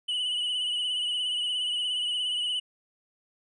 triangle tone with vibrato, 2962 Hz, F#7, 1 cent sharp, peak -25 dBFS, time 0.08-2.6 s, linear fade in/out 10 ms, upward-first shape sine, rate 17 Hz, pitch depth 47 cents each way, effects resampled to 24000 Hz

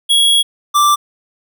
square tone pair in turn, 3324 / 1175.2 Hz, G#7 / D6, +1 / +1 cents, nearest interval octave + tritone, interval 1800 cents, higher first, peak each -9 dBFS, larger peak neither, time 0.09-0.43 / 0.74-0.96 s, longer first, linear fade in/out 20 ms, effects none

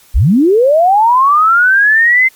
sine linear sweep, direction up, 32.7 to 2093 Hz, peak -5 dBFS, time 0.14-2.29 s, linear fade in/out 20 ms, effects white hiss -45 dBFS RMS until 2.35 s + MP3 96 kbps

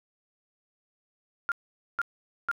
sine tone bursts, 1400 Hz, F6, 4 cents sharp, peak -24 dBFS, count 3, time 1.49-2.514 s, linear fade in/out 0 ms, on 28 ms, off 470 ms, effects none

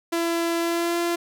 sawtooth tone with pitch glide, 336.5 to 342.8 Hz, E4 to F4, +36 to -32 cents, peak -18 dBFS, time 0.12-1.16 s, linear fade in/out 10 ms, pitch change +32 cents, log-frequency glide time 0.6-0.98 s, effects none

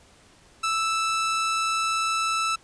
sawtooth tone, 1318.5 Hz, E6, in tune, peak -19 dBFS, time 0.63-2.56 s, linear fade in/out 10 ms, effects pink hiss -55 dBFS RMS until 2.63 s + resampled to 22050 Hz

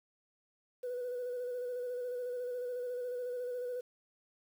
sine tone with vibrato, 493.9 Hz, B4, in tune, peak -34 dBFS, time 0.83-3.81 s, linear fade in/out 10 ms, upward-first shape square, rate 14 Hz, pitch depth 23 cents each way, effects tanh soft clip ceiling -33 dBFS + 10-bit

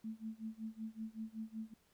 sine tone with tremolo, 220.9 Hz, A3, 7 cents sharp, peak -39 dBFS, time 0.04-1.74 s, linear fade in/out 5 ms, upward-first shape sine, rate 5.3 Hz, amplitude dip 95%, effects pink hiss -73 dBFS RMS until 1.93 s

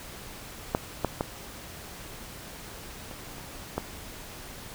clicks, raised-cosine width 1 ms, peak -9 / -10 / -12 / -27 / -28 / -13 dBFS, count 6, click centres 0.749 / 1.047 / 1.209 / 3.112 / 3.382 / 3.78 s, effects pink hiss -43 dBFS RMS until 4.74 s

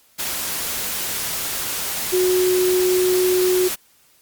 sine tone in noise, 366.4 Hz, F#4, 17 cents flat, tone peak -15 dBFS, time 2.12-3.69 s, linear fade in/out 20 ms, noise white, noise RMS -25 dBFS, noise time 0.18-3.76 s, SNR +7 dB, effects white hiss -56 dBFS RMS until 4.21 s + Opus 48 kbps

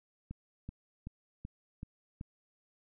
click train, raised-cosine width 5 ms, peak -29 dBFS, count 6, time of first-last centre 0.31-2.211 s, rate 2.63 Hz, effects none

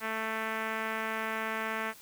5% pulse tone with low-pass filter, 221 Hz, A3, 8 cents sharp, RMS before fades -34 dBFS, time 0-1.94 s, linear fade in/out 50 ms, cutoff 2000 Hz, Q 1.4, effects white hiss -53 dBFS RMS until 2.01 s

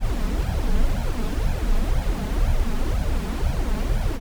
brown noise with flanger, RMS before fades -21 dBFS, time 0-4.2 s, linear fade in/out 50 ms, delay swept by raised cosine 1.2 to 4.8 ms, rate 2 Hz, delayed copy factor +0.8, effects none

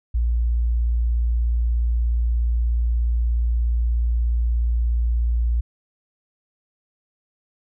sine tone, 58.4 Hz, A#1, 4 cents sharp, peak -17 dBFS, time 0.14-5.61 s, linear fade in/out 10 ms, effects none

